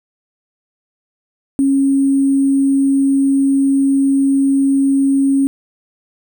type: tone with sample-and-hold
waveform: sine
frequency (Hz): 273.7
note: C#4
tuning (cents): -22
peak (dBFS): -10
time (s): 1.59-5.47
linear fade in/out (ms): 0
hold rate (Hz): 8820
effects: none